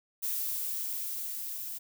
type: noise with level ramp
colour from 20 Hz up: violet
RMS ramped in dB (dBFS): -32 to -39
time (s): 0.22-1.79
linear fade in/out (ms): 20
effects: none